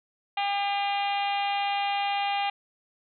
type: harmonic tone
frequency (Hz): 402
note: G4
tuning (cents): +44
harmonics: 2 / 3 / 4 / 5 / 6 / 7 / 8 / 9 / 10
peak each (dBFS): -26 / -39 / -43 / -38 / -35 / -36 / -39 / -43 / -45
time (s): 0.37-2.5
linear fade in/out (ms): 5
effects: none